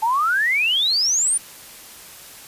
sine exponential sweep, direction up, 860 to 9590 Hz, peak -16 dBFS, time 0.02-1.38 s, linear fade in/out 10 ms, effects white hiss -41 dBFS RMS until 2.47 s + resampled to 32000 Hz

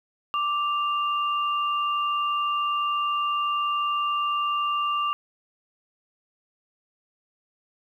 sine tone pair together, 1174.7 / 2794 Hz, D6 / F7, 0 / 0 cents, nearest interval octave + minor third, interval 1500 cents, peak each -23 / -31 dBFS, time 0.34-5.13 s, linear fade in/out 0 ms, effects 10-bit

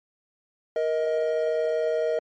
triangle tone pair together, 470 / 629.3 Hz, A#4 / D#5, +14 / +19 cents, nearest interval perfect fourth, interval 505 cents, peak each -23 dBFS, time 0.76-2.19 s, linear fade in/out 2 ms, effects MP3 32 kbps

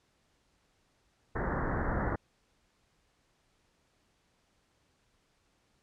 pink low-pass noise, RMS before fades -32 dBFS, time 1.35-2.16 s, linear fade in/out 10 ms, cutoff 1900 Hz, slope 96 dB/octave, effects pink hiss -72 dBFS RMS until 5.82 s + low-pass 8000 Hz 12 dB/octave

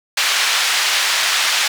white band-pass noise, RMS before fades -17 dBFS, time 0.17-1.68 s, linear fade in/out 5 ms, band 1100 to 4400 Hz, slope 12 dB/octave, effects none

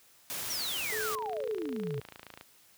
white noise, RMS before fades -37 dBFS, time 0.3-1.15 s, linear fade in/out 0 ms
sine exponential sweep, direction down, 5970 to 123.47 Hz, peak -34 dBFS, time 0.5-2 s, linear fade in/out 5 ms
click train, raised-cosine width 0.3 ms, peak -29 dBFS, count 43, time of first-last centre 0.9-2.411 s, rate 27.8 Hz
sine tone with tremolo, 432.5 Hz, A4, 30 cents flat, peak -35 dBFS, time 0.92-2 s, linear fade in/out 5 ms, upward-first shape sine, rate 2.3 Hz, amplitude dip 25%
effects white hiss -61 dBFS RMS until 2.77 s + high-pass 60 Hz 12 dB/octave

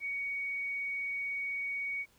sine tone, 2241 Hz, C#7, 18 cents sharp, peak -33 dBFS, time 0-2.06 s, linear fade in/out 50 ms, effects pink hiss -66 dBFS RMS until 2.18 s

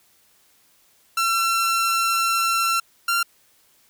sawtooth tone pair in turn, 1352 / 1380.4 Hz, E6 / F6, +43 / -21 cents, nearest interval unison, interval 36 cents, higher second, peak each -15 / -15 dBFS, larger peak neither, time 1.17-2.8 / 3.08-3.23 s, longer first, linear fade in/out 5 ms, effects white hiss -59 dBFS RMS until 3.89 s

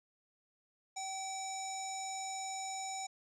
square tone with low-pass filter, 769 Hz, G5, 33 cents flat, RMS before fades -41 dBFS, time 0.96-3.07 s, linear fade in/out 10 ms, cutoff 7000 Hz, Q 7, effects none

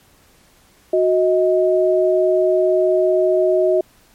sine tone pair together, 367.8 / 630 Hz, F#4 / D#5, -10 / +21 cents, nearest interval major sixth, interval 931 cents, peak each -15 dBFS, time 0.93-3.81 s, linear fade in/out 5 ms, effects pink hiss -53 dBFS RMS until 4.14 s + MP3 64 kbps

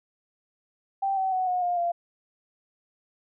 sine tone with pitch steps, 782 / 762.8 / 744.1 / 725.8 / 708 / 690.7 Hz, G5 / G5 / F#5 / F#5 / F5 / F5, -4 / -47 / +10 / -34 / +23 / -19 cents, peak -23 dBFS, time 1.02-1.92 s, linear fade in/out 10 ms, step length 150 ms, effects none

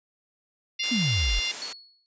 harmonic tone, 698.5 Hz, F5, in tune, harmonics 3 / 4 / 5 / 6 / 7 / 8, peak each -34 / -30 / -32 / -36 / -36 / -35 dBFS, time 0.79-1.52 s, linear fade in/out 10 ms
white high-pass noise, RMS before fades -35 dBFS, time 0.83-1.73 s, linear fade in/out 5 ms, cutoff 280 Hz, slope 12 dB/octave
sine exponential sweep, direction down, 261.6 to 38.89 Hz, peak -23 dBFS, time 0.91-1.4 s, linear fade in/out 10 ms
sine tone with exponential decay, 4375 Hz, C#8, 24 cents flat, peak -30 dBFS, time 1.62-2.06 s, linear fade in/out 0 ms, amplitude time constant 95 ms
effects resampled to 16000 Hz

